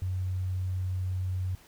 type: tone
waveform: sine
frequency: 92.5 Hz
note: F#2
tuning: in tune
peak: -28 dBFS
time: 0.02-1.55 s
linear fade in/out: 0 ms
effects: pink hiss -57 dBFS RMS until 1.67 s